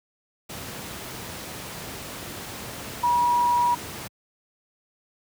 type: tone in noise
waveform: sine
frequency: 964 Hz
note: B5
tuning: 42 cents flat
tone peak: -18 dBFS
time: 3.03-3.75 s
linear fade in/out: 10 ms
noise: pink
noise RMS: -36 dBFS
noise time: 0.49-4.08 s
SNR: +15 dB
effects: high-pass 80 Hz 12 dB/octave